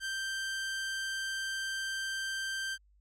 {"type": "tone", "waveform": "sawtooth", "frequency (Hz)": 1568, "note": "G6", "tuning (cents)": 0, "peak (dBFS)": -30, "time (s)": [0, 2.78], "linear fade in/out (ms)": 50, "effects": ["added 50 Hz sine -62 dBFS peak until 3 s", "low-pass 10000 Hz 12 dB/octave"]}